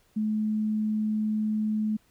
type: tone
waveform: sine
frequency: 214.8 Hz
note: A3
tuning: 41 cents flat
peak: -24 dBFS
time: 0.16-1.97 s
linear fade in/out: 10 ms
effects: pink hiss -65 dBFS RMS until 2.1 s